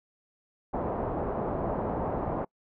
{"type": "low-pass noise", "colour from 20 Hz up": "white", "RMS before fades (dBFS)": -31, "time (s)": [0.73, 2.45], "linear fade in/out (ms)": 10, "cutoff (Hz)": 850, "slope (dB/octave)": 24, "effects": ["noise-tail reverb RT60 0.1 s tail -25 dB re dry"]}